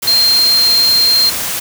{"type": "tone in noise", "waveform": "sine", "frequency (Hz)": 4186, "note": "C8", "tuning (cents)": 0, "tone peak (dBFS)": -8, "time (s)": [0.07, 1.3], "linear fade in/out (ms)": 10, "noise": "white", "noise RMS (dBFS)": -19, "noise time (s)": [0.02, 1.6], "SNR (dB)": 8, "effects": []}